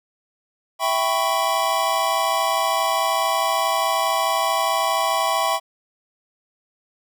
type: chord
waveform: square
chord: C# half-diminished seventh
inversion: first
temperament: equal with one note detuned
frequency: 659.3 / 784 / 995.8 / 1108.7 Hz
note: E5 / G5 / B5 / C#6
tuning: 0 / 0 / +14 / 0 cents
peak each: -25 dBFS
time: 0.79-5.6 s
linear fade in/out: 50 ms
effects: none